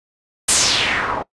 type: noise with low-pass filter sweep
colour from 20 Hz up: white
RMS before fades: -18 dBFS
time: 0.48-1.23 s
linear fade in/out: 10 ms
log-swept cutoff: 9700 to 770 Hz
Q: 2.7
effects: noise-tail reverb RT60 0.1 s tail -20 dB re dry + resampled to 24000 Hz